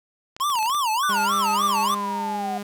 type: clicks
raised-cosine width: 0.2 ms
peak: -21 dBFS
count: 9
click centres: 0.365 / 0.4 / 0.501 / 0.555 / 0.588 / 0.628 / 0.66 / 0.698 / 0.748 s
type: tone with vibrato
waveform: square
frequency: 1012 Hz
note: B5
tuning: 42 cents sharp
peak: -21 dBFS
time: 0.4-1.95 s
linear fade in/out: 10 ms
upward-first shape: sine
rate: 3.4 Hz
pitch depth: 280 cents each way
type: linear sweep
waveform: sine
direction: down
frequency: 1515 to 722 Hz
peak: -25 dBFS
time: 1.03-2.58 s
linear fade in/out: 5 ms
type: tone with pitch glide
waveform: sawtooth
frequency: 202 to 203.3 Hz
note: G#3 to G#3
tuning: -48 to -37 cents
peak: -26 dBFS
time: 1.09-2.63 s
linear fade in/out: 5 ms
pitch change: +11 cents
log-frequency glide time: 1.64-2.5 s
effects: none